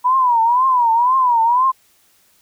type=tone with vibrato; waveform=sine; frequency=977 Hz; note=B5; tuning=19 cents flat; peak=-11 dBFS; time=0.04-1.72 s; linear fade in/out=20 ms; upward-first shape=triangle; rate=2 Hz; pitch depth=160 cents each way; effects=white hiss -56 dBFS RMS until 2.41 s